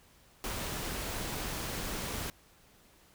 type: noise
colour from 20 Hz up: pink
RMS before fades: -37 dBFS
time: 0.44-2.3 s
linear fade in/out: 0 ms
effects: pink hiss -62 dBFS RMS until 3.14 s

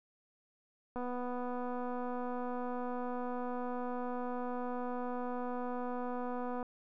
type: click train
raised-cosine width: 1 ms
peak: -27 dBFS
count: 1401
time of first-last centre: 0.96-6.628 s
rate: 247 Hz
effects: none

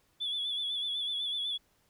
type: tone with vibrato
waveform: sine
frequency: 3433 Hz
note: A7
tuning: 43 cents flat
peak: -30 dBFS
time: 0.2-1.58 s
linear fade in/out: 20 ms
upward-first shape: sine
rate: 8 Hz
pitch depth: 51 cents each way
effects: tanh soft clip ceiling -27 dBFS + pink hiss -70 dBFS RMS until 1.89 s

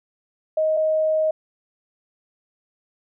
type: tone pair in turn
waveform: sine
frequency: 627 / 627 Hz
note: D#5 / D#5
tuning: +13 / +13 cents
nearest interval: unison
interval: 0 cents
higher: neither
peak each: -17 dBFS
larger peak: neither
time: 0.57-0.77 / 0.77-1.31 s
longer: second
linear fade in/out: 5 ms
effects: none

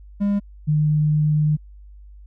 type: tone pair in turn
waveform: triangle / sine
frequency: 202.2 / 151.48 Hz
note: G#3 / D#3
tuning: -46 / -46 cents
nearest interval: perfect fourth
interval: 500 cents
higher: first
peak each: -15 dBFS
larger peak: neither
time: 0.2-0.4 / 0.67-1.57 s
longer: second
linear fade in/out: 20 ms
effects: added 50 Hz sine -40 dBFS peak until 2.26 s

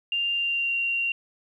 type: tone with pitch glide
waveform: sine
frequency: 2793 to 2761 Hz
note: F7 to F7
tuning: -1 to -20 cents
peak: -23 dBFS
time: 0.12-1.12 s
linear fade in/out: 2 ms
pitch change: -19 cents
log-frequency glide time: 0.34-0.74 s
effects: 10-bit

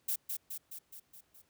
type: noise with echo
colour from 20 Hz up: violet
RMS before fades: -33 dBFS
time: 0.08-0.16 s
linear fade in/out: 10 ms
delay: 210 ms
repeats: 6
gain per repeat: -4 dB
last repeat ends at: 1.42 s
effects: pink hiss -73 dBFS RMS until 1.49 s + high-pass 60 Hz 12 dB/octave

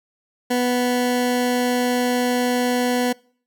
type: tone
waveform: 20% pulse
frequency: 246.9 Hz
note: B3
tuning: in tune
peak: -13 dBFS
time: 0.5-3.13 s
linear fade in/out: 10 ms
effects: noise-tail reverb RT60 0.5 s tail -25 dB re dry

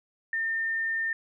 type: tone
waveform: sine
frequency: 1810 Hz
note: A6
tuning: 48 cents sharp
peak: -26 dBFS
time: 0.33-1.13 s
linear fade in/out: 2 ms
effects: none

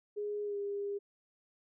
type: tone with pitch glide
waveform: sine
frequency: 414.7 to 403.8 Hz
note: G#4 to G#4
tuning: -3 to -49 cents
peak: -34 dBFS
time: 0.16-0.99 s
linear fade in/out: 20 ms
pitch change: -46 cents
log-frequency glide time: 0.44-0.57 s
effects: none

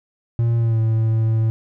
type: tone with pitch glide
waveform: triangle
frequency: 116.6 to 111.66 Hz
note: A#2 to A2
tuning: +1 to +26 cents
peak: -13 dBFS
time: 0.39-1.5 s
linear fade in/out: 0 ms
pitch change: -75 cents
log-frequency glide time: 0.57-0.81 s
effects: none

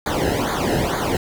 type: noise with flanger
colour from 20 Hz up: brown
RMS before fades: -21 dBFS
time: 0.06-1.17 s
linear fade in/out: 2 ms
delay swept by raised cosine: 0.36 to 0.89 ms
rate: 2.2 Hz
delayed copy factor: -1
effects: none

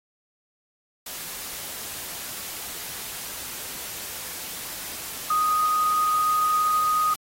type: tone in noise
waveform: sine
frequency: 1244.5 Hz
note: D#6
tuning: in tune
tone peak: -19 dBFS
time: 5.3-7.14 s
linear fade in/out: 5 ms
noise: white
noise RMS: -35 dBFS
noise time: 1.06-7.16 s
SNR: +13 dB
effects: AAC 48 kbps

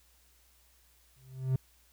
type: tone with exponential growth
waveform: triangle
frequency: 130.81 Hz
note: C3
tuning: in tune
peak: -21 dBFS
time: 1.16-1.56 s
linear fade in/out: 5 ms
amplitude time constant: 85 ms
effects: added 60 Hz sine -66 dBFS peak until 1.92 s + white hiss -66 dBFS RMS until 1.92 s

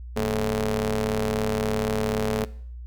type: ring-modulated tone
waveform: sawtooth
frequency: 103.83 Hz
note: G#2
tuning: in tune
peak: -16 dBFS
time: 0.16-2.45 s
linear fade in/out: 10 ms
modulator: 330 Hz
effects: noise-tail reverb RT60 0.6 s tail -20 dB re dry + added 60 Hz sine -35 dBFS peak until 2.86 s

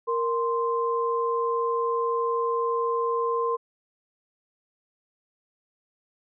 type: tone pair together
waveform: sine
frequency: 465.7 / 1044 Hz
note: A#4 / C6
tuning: -2 / -4 cents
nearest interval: octave + major second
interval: 1398 cents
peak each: -25 / -26 dBFS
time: 0.07-3.57 s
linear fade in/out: 20 ms
effects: none

